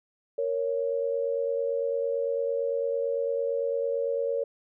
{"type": "tone pair together", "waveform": "sine", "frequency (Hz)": [466.2, 555.1], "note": ["A#4", "C#5"], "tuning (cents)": [0, 2], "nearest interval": "minor third", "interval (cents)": 302, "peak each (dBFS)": -28, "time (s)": [0.38, 4.44], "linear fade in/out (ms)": 5, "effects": []}